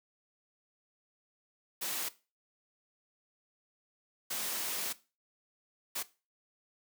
white noise bursts at uneven times, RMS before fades -36 dBFS, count 3, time 1.81-2.09 / 4.3-4.93 / 5.95-6.03 s, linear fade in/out 10 ms, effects noise-tail reverb RT60 0.3 s tail -17 dB re dry + high-pass 200 Hz 12 dB/octave

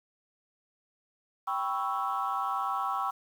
sine chord, C# half-diminished seventh, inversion second, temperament equal, 784 / 987.8 / 1108.7 / 1318.5 Hz, G5 / B5 / C#6 / E6, 0 / 0 / 0 / 0 cents, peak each -33 / -35 / -32 / -33 dBFS, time 1.47-3.11 s, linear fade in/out 10 ms, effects tanh soft clip ceiling -21 dBFS + 9-bit

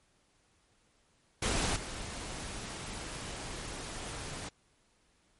pink noise with level steps, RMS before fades -31 / -41 dBFS, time 1.42-4.49 s, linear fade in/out 5 ms, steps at 1.76 s, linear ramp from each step 2 ms, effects pink hiss -70 dBFS RMS until 5.39 s + MP3 48 kbps

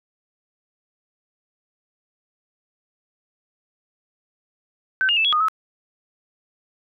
sine tone with pitch steps, 1536 / 2837 / 2637 / 3345 / 1231 / 1291 Hz, G6 / F7 / E7 / G#7 / D#6 / E6, -36 / +27 / 0 / +12 / -19 / -37 cents, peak -16 dBFS, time 5.01-5.484 s, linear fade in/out 0 ms, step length 79 ms, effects none

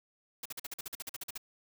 white noise bursts, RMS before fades -40 dBFS, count 14, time 0.43-1.378 s, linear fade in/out 5 ms, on 25 ms, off 46 ms, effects none

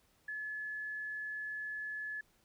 sine tone, 1714 Hz, A6, 46 cents flat, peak -38 dBFS, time 0.28-2.21 s, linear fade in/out 5 ms, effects pink hiss -71 dBFS RMS until 2.44 s

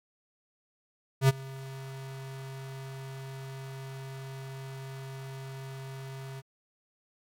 square tone with ADSR envelope, 134.2 Hz, C3, 44 cents sharp, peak -17 dBFS, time 1.21-6.42 s, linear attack 77 ms, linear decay 26 ms, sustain -23 dB, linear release 32 ms, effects AAC 48 kbps

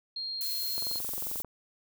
sine tone, 4223 Hz, C8, 15 cents sharp, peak -33 dBFS, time 0.16-0.99 s, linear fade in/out 5 ms
violet noise, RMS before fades -35 dBFS, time 0.41-1.42 s, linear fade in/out 0 ms
click train, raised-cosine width 1 ms, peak -29 dBFS, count 16, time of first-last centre 0.78-1.447 s, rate 22.5 Hz
effects none

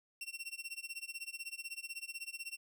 sawtooth tone with tremolo, 2724 Hz, F7, 44 cents flat, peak -36 dBFS, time 0.21-2.57 s, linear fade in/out 2 ms, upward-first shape sine, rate 16 Hz, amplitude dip 95%, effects none

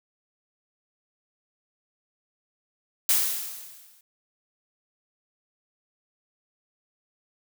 blue noise with exponential decay, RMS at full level -19 dBFS, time 3.09-4.01 s, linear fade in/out 2 ms, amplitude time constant 200 ms, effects none

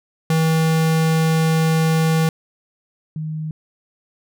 square / sine tone pair in turn, 160.7 / 156.13 Hz, E3 / D#3, -44 / +6 cents, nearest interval unison, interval 50 cents, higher first, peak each -15 / -23 dBFS, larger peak first, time 0.3-2.29 / 3.16-3.51 s, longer first, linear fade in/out 2 ms, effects none

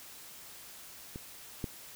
clicks, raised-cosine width 3 ms, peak -28 / -21 dBFS, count 2, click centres 1.159 / 1.642 s, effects white hiss -50 dBFS RMS until 1.95 s

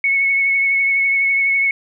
sine tone with vibrato, 2204 Hz, C#7, 11 cents flat, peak -13 dBFS, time 0.04-1.71 s, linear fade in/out 2 ms, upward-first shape triangle, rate 12 Hz, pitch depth 21 cents each way, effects none

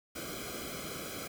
pink noise with comb filter, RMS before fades -41 dBFS, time 0.15-1.28 s, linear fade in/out 10 ms, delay 1.1 ms, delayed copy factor -0.95, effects none

